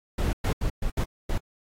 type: noise bursts at uneven times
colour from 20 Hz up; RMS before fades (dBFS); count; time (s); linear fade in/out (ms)
brown; -25; 6; 0.18-0.33 / 0.44-0.53 / 0.61-0.7 / 0.82-0.9 / 0.97-1.04 / 1.29-1.38; 5
effects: AAC 48 kbps